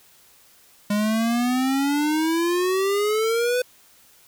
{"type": "exponential sweep", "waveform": "square", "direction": "up", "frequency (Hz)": [204.1, 504], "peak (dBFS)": -20, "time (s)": [0.9, 3.62], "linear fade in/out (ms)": 5, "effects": ["white hiss -54 dBFS RMS until 4.27 s"]}